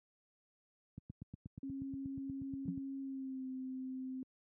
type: click train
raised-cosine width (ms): 5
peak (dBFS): -32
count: 16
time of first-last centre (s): 0.98-2.776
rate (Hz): 8.35
type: tone with pitch glide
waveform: sine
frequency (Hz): 271.5 to 259.8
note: C#4 to C4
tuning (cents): -36 to -12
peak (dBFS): -40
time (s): 1.63-4.23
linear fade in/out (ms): 2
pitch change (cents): -76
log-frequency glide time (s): 3.01-3.47
type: tone with exponential decay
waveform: sine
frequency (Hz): 176.9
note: F3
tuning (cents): +23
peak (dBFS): -31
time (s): 2.68-2.8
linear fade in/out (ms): 2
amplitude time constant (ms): 26
effects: high-pass 100 Hz 12 dB/octave